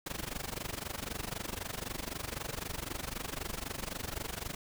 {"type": "noise with amplitude modulation", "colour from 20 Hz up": "pink", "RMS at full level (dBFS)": -36, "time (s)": [0.06, 4.55], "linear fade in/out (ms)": 5, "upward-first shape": "sine", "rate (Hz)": 23.9, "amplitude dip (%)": 90, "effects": []}